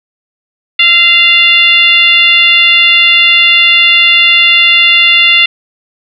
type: tone with frequency modulation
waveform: sine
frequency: 2783 Hz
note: F7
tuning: 7 cents flat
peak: -3 dBFS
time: 0.79-5.46 s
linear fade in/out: 5 ms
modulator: 709 Hz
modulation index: 1.1
effects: none